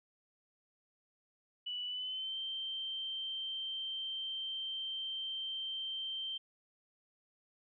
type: tone with pitch glide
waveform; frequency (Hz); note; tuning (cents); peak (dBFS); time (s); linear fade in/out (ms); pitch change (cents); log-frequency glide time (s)
sine; 2960 to 3132; F#7 to G7; 0 to -2; -37; 1.66-6.38; 10; +98; 1.86-2.38
effects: none